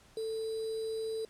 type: tone with sample-and-hold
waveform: sine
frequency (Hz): 443.3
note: A4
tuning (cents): +13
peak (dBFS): -33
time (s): 0.17-1.25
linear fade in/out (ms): 2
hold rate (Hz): 4410
effects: pink hiss -61 dBFS RMS until 1.29 s + low-pass 10000 Hz 12 dB/octave